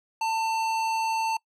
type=tone with tanh clipping; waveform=sine; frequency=894 Hz; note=A5; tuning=27 cents sharp; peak=-26 dBFS; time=0.21-1.37 s; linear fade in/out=5 ms; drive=17 dB; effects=noise-tail reverb RT60 0.1 s tail -24 dB re dry